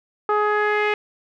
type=tone with low-pass filter sweep; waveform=sawtooth; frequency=419.6 Hz; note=G#4; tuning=18 cents sharp; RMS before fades=-20 dBFS; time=0.29-0.94 s; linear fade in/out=2 ms; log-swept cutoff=1200 to 2400 Hz; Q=3.3; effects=none